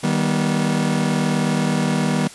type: chord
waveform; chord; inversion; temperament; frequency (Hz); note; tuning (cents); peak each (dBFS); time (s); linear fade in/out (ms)
40% pulse; Eb augmented; none; just; 155.56 / 194.45 / 243.1; Eb3 / G3 / B3; 0 / -14 / -27; -21; 0.03-2.28; 10
effects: white hiss -40 dBFS RMS until 2.34 s + resampled to 24000 Hz